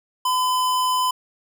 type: tone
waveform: square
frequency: 1012 Hz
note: B5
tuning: 42 cents sharp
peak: -19 dBFS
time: 0.25-1.11 s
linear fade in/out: 5 ms
effects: none